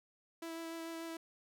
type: tone with vibrato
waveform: sawtooth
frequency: 329.5 Hz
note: E4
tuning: 1 cent flat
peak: -38 dBFS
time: 0.42-1.17 s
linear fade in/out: 5 ms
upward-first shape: sine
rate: 6.8 Hz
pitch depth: 12 cents each way
effects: none